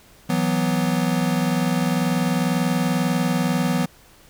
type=chord; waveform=square; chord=E suspended second; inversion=none; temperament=equal; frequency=164.81 / 185 / 246.9 Hz; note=E3 / F#3 / B3; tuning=0 / 0 / 0 cents; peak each=-24 dBFS; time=0.29-3.86 s; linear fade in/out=10 ms; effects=pink hiss -51 dBFS RMS until 4.29 s